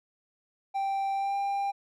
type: tone with pitch glide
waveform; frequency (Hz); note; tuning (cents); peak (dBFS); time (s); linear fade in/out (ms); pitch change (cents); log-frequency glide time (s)
triangle; 784 to 796.3; G5 to G5; 0 to +27; -25; 0.74-1.72; 20; +27; 1.14-1.36
effects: none